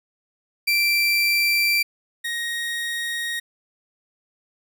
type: tone pair in turn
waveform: 30% pulse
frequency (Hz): 2349 / 1875.6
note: D7 / A#6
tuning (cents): 0 / +10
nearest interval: major third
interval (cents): 390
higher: first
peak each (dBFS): -15 / -22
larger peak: first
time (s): 0.67-1.83 / 2.24-3.4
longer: neither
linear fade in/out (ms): 10
effects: none